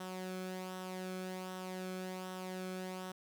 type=tone with flanger; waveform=sawtooth; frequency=185.3 Hz; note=F#3; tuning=3 cents sharp; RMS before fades=-43 dBFS; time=0-3.12 s; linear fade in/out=5 ms; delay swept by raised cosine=0.43 to 1.07 ms; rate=1.3 Hz; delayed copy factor=-0.5; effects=none